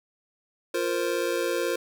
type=chord; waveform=square; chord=F suspended fourth; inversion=none; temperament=just; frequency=349.2 / 465.6 / 523.8 Hz; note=F4 / Bb4 / C5; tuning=0 / -2 / +2 cents; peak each=-30 dBFS; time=0.74-1.76 s; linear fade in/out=5 ms; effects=10-bit